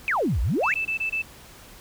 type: exponential two-way sweep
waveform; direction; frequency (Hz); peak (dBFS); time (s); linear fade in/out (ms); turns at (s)
sine; down then up; 2637 to 50.3 to 2637; -20; 0.08-0.74; 0; 0.41
type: tone bursts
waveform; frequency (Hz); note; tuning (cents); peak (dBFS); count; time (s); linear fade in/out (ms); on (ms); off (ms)
sine; 2637; E7; 0; -23; 5; 0.63-1.222; 10; 100; 23
effects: tanh soft clip ceiling -13 dBFS + pink hiss -47 dBFS RMS until 1.8 s